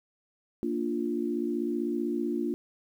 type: chord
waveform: sine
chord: Bb major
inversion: none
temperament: equal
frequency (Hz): 233.1 / 293.7 / 349.2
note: Bb3 / D4 / F4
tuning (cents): 0 / 0 / 0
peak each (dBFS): -32 / -32 / -31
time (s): 0.63-2.54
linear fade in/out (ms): 0
effects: 10-bit